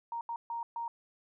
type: tone bursts at uneven times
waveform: sine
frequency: 932.3 Hz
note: A#5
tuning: in tune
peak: -34 dBFS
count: 4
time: 0.12-0.21 / 0.29-0.36 / 0.5-0.63 / 0.76-0.88 s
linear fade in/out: 2 ms
effects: none